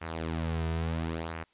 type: tone with flanger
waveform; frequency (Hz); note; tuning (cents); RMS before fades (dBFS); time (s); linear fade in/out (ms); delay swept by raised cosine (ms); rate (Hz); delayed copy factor
sawtooth; 81.6; E2; -17; -33; 0.01-1.44; 10; 0.26 to 3.66; 0.73; -0.65
effects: white hiss -68 dBFS RMS until 1.53 s + resampled to 8000 Hz